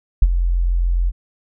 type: tone with ADSR envelope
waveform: sine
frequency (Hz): 43.58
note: F1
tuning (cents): -3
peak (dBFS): -4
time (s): 0.22-1.12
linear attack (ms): 5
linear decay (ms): 42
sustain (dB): -10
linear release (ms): 38
effects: none